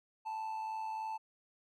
triangle tone with amplitude modulation, 879 Hz, A5, 2 cents flat, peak -33 dBFS, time 0.25-1.18 s, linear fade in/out 20 ms, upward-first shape sine, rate 103 Hz, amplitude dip 45%, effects none

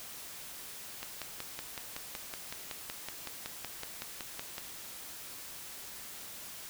click train, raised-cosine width 0.2 ms, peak -21 dBFS, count 20, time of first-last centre 1.03-4.581 s, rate 5.35 Hz, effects white hiss -46 dBFS RMS until 6.69 s

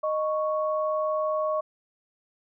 sine tone pair together, 618.8 / 1108.7 Hz, D#5 / C#6, -10 / 0 cents, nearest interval minor seventh, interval 1010 cents, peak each -25 / -29 dBFS, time 0.03-1.61 s, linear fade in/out 10 ms, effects none

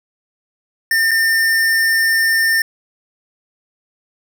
square tone with dropouts, 1805 Hz, A6, 44 cents sharp, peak -13 dBFS, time 0.91-2.62 s, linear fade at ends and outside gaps 2 ms, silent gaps 1.11-1.114 s, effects none

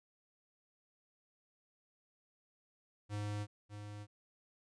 square tone with echo, 103.83 Hz, G#2, in tune, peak -38 dBFS, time 3.09-3.47 s, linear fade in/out 50 ms, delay 600 ms, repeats 1, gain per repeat -8 dB, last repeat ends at 4.07 s, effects resampled to 22050 Hz

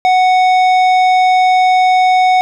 triangle tone with tanh clipping, 740 Hz, F#5, in tune, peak -9 dBFS, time 0.05-2.41 s, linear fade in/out 0 ms, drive 16 dB, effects none

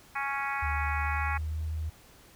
harmonic tone, 277.2 Hz, C#4, in tune, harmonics 3 / 4 / 5 / 6 / 7 / 8 / 9, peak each -35 / -36 / -37 / -38 / -38 / -39 / -40 dBFS, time 0.15-1.38 s, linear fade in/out 10 ms
sine tone with pitch glide, 75.1 to 78.7 Hz, D2 to D#2, +39 to +20 cents, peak -30 dBFS, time 0.62-1.9 s, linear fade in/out 10 ms, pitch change +81 cents, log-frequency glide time 0.92-1.64 s
effects pink hiss -56 dBFS RMS until 2.35 s

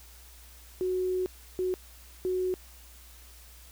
sine tone bursts at uneven times, 368.6 Hz, F#4, 7 cents flat, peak -26 dBFS, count 3, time 0.81-1.26 / 1.59-1.74 / 2.25-2.54 s, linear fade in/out 0 ms, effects added 60 Hz sine -51 dBFS peak until 3.71 s + white hiss -54 dBFS RMS until 3.71 s

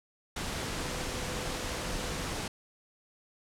sine tone in noise, 501 Hz, B4, 25 cents sharp, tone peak -45 dBFS, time 0.81-2.24 s, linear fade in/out 5 ms, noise pink, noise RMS -35 dBFS, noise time 0.36-2.48 s, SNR -13 dB, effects low-pass 9000 Hz 12 dB/octave

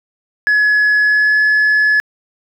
sine tone with pitch glide, 1695 to 1708.8 Hz, G#6 to G#6, +35 to +49 cents, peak -7 dBFS, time 0.47-2 s, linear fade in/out 0 ms, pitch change +14 cents, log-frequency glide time 1-1.4 s, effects tanh soft clip ceiling -8 dBFS + 8-bit

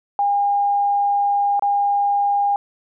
sine tone with dropouts, 809 Hz, G#5, 46 cents flat, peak -15 dBFS, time 0.19-2.56 s, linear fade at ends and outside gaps 1 ms, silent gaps 1.595-1.623 s, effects none

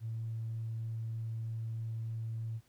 triangle tone with tanh clipping, 112.9 Hz, A2, 45 cents sharp, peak -35 dBFS, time 0-2.61 s, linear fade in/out 50 ms, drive 4 dB, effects pink hiss -70 dBFS RMS until 2.68 s + high-pass 60 Hz 12 dB/octave

